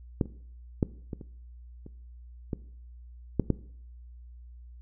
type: clicks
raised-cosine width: 3 ms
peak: -11 / -30 / -10 / -21 / -28 / -30 / -17 / -10 / -10 dBFS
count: 9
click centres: 0.212 / 0.257 / 0.828 / 1.132 / 1.212 / 1.864 / 2.532 / 3.397 / 3.503 s
effects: noise-tail reverb RT60 0.6 s tail -19 dB re dry + added 60 Hz sine -45 dBFS peak until 4.81 s